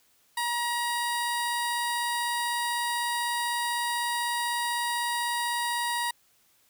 15% pulse tone with notch filter, 952 Hz, A#5, 36 cents sharp, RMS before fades -29 dBFS, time 0.37-6.11 s, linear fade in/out 5 ms, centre 2600 Hz, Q 1.8, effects white hiss -65 dBFS RMS until 6.69 s

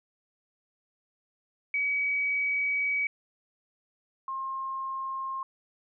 sine tone pair in turn, 2271 / 1066.2 Hz, C#7 / C6, +41 / +32 cents, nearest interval octave + minor second, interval 1309 cents, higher first, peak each -25 / -31 dBFS, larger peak first, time 1.74-3.07 / 4.28-5.43 s, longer first, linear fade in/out 2 ms, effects none

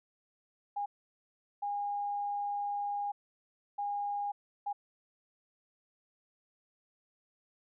sine tone bursts at uneven times, 815 Hz, G#5, 33 cents flat, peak -32 dBFS, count 4, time 0.76-0.86 / 1.62-3.12 / 3.78-4.32 / 4.66-4.73 s, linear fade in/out 10 ms, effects none

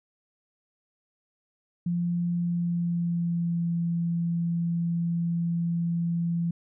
sine tone with pitch glide, 173.3 to 169.64 Hz, F3 to E3, -13 to +50 cents, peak -24 dBFS, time 1.86-6.51 s, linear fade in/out 5 ms, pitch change -37 cents, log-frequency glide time 2.35-3.71 s, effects none

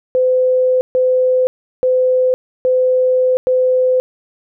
sine tone bursts at uneven times, 510 Hz, C5, 44 cents flat, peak -10 dBFS, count 5, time 0.15-0.81 / 0.95-1.47 / 1.83-2.34 / 2.65-3.37 / 3.47-4 s, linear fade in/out 0 ms, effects none

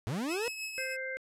40% pulse linear sweep, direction up, 98 to 494 Hz, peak -31 dBFS, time 0.07-0.48 s, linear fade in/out 0 ms
sawtooth tone with tremolo, 2579 Hz, E7, 39 cents flat, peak -31 dBFS, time 0.27-0.97 s, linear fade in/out 50 ms, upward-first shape triangle, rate 6.1 Hz, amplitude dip 55%
harmonic tone, 523 Hz, C5, 1 cent flat, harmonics 1 / 3 / 4, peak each -39 / -39 / -39 dBFS, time 0.78-1.17 s, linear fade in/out 0 ms
effects low-pass 12000 Hz 12 dB/octave

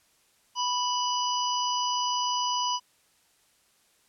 harmonic tone, 987 Hz, B5, 1 cent flat, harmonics 1 / 3 / 5 / 6, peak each -27 / -32 / -34 / -35 dBFS, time 0.55-2.8 s, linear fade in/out 50 ms, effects white hiss -65 dBFS RMS until 4.08 s + low-pass 11000 Hz 12 dB/octave

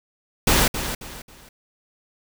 pink noise with echo, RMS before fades -17 dBFS, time 0.47-0.68 s, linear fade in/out 5 ms, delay 270 ms, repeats 3, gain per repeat -10 dB, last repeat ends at 1.49 s, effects none

